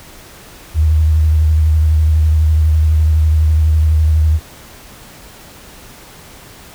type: tone with vibrato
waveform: sine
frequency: 78 Hz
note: D#2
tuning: 5 cents sharp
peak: -8 dBFS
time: 0.74-4.4 s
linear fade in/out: 50 ms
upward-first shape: square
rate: 12 Hz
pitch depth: 28 cents each way
effects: pink hiss -38 dBFS RMS until 6.74 s